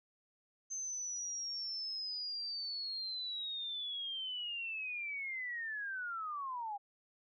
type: linear sweep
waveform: sine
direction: down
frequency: 6272 to 790 Hz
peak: -38 dBFS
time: 0.7-6.78 s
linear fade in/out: 20 ms
effects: none